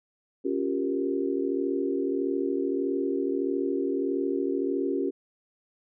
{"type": "chord", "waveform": "sine", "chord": "G half-diminished seventh", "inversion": "second", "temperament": "equal with one note detuned", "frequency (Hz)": [277.2, 350.4, 392, 466.2], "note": ["Db4", "F4", "G4", "Bb4"], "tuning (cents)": [0, 6, 0, 0], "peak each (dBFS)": [-29, -31, -29, -35], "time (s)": [0.44, 5.11], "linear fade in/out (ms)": 20, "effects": []}